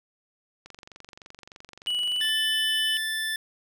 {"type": "click train", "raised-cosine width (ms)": 0.2, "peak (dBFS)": -27, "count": 39, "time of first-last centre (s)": [0.66, 2.291], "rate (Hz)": 23.3}
{"type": "tone with pitch glide", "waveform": "triangle", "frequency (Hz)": [2942, 3002], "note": ["F#7", "F#7"], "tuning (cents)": [-11, 24], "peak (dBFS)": -23, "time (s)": [1.87, 2.97], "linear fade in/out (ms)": 0, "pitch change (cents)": 35, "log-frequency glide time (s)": [2.05, 2.32]}
{"type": "tone", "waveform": "25% pulse", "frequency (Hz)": 1760, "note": "A6", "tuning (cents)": 0, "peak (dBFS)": -23, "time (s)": [2.21, 3.36], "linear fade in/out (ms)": 2}
{"effects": []}